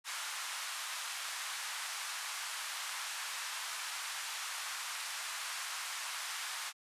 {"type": "band-pass noise", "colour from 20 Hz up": "pink", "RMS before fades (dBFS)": -41, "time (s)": [0.04, 6.73], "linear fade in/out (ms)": 50, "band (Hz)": [1000, 11000], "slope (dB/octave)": 24, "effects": ["resampled to 32000 Hz"]}